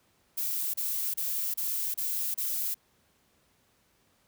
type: noise bursts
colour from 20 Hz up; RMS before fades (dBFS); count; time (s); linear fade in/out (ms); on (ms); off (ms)
violet; -31; 6; 0.37-2.745; 10; 370; 31
effects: pink hiss -68 dBFS RMS until 4.27 s + high-pass 60 Hz 12 dB/octave